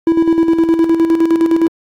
triangle tone with tremolo, 329.6 Hz, E4, in tune, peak -5 dBFS, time 0.07-1.68 s, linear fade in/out 2 ms, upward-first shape square, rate 9.7 Hz, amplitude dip 55%, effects AAC 64 kbps

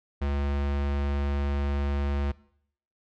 square tone, 70.8 Hz, C#2, 37 cents sharp, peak -26 dBFS, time 0.21-2.32 s, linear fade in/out 10 ms, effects noise-tail reverb RT60 0.7 s tail -21 dB re dry + low-pass 3000 Hz 12 dB/octave

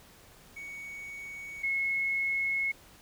triangle / sine tone pair in turn, 2234 / 2179 Hz, C#7 / C#7, +13 / -30 cents, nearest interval unison, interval 43 cents, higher first, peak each -38 / -27 dBFS, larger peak second, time 0.56-1.63 / 1.63-2.72 s, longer second, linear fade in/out 10 ms, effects pink hiss -56 dBFS RMS until 3.01 s

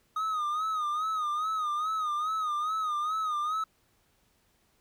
triangle tone with vibrato, 1244.5 Hz, D#6, in tune, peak -26 dBFS, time 0.16-3.64 s, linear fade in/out 5 ms, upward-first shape sine, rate 2.4 Hz, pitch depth 82 cents each way, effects pink hiss -69 dBFS RMS until 4.8 s

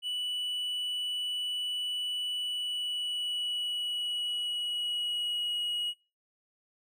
triangle tone with pitch glide, 2960 to 2904 Hz, F#7 to F#7, 0 to -33 cents, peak -29 dBFS, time 0.02-5.94 s, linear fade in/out 50 ms, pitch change -33 cents, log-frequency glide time 2.35-5.58 s, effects noise-tail reverb RT60 0.3 s tail -21 dB re dry

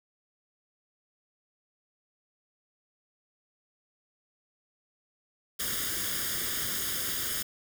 white noise with comb filter, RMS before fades -32 dBFS, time 5.59-7.43 s, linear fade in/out 10 ms, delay 0.59 ms, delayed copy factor +0.75, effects none

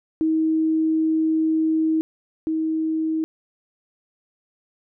sine tone pair in turn, 317.9 / 317.9 Hz, D#4 / D#4, +37 / +37 cents, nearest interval unison, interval 0 cents, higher neither, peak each -17 / -20 dBFS, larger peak first, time 0.21-2.01 / 2.47-3.24 s, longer first, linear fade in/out 0 ms, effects none

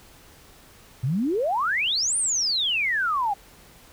sine exponential two-way sweep, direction up then down, 116.4 to 9397 to 775 Hz, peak -21 dBFS, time 1.03-3.34 s, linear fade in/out 10 ms, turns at 2.17 s, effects pink hiss -51 dBFS RMS until 3.92 s

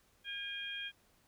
harmonic tone, 810 Hz, G#5, 43 cents flat, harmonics 2 / 3 / 4, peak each -44 / -45 / -42 dBFS, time 0.24-0.92 s, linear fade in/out 50 ms, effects pink hiss -70 dBFS RMS until 1.27 s

